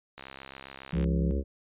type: click train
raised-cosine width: 0.3 ms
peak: -26 dBFS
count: 59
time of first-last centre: 0.18-1.042 s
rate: 67.3 Hz
type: harmonic tone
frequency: 68.7 Hz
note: C#2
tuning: 15 cents flat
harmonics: 1 / 3 / 4 / 5 / 6 / 7 / 8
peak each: -27 / -36 / -39 / -38 / -39 / -42 / -42 dBFS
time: 0.93-1.44 s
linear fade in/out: 50 ms
type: tone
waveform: sine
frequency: 168.3 Hz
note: E3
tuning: 36 cents sharp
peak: -27 dBFS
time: 0.93-1.31 s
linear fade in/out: 0 ms
effects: resampled to 8000 Hz